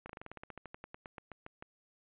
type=slowing click train; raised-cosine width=0.5 ms; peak=-30 dBFS; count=20; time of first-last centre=0.06-1.625 s; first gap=34 ms; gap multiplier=1.09; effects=resampled to 8000 Hz